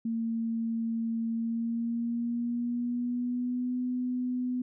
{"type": "tone with pitch glide", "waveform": "sine", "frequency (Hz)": [227.9, 250], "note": ["A#3", "B3"], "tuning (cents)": [-39, 21], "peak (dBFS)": -28, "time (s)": [0.05, 4.62], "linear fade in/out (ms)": 5, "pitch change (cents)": 160, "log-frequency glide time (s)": [1.31, 3.77], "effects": []}